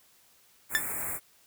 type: band-stop noise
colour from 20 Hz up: white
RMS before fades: -34 dBFS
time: 0.69-1.2 s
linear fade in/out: 50 ms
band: 2400 to 7300 Hz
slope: 96 dB/octave
type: tone with exponential decay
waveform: 40% pulse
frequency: 1762 Hz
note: A6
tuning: 2 cents sharp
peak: -17 dBFS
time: 0.75-0.83 s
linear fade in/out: 0 ms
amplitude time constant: 17 ms
effects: white hiss -62 dBFS RMS until 1.46 s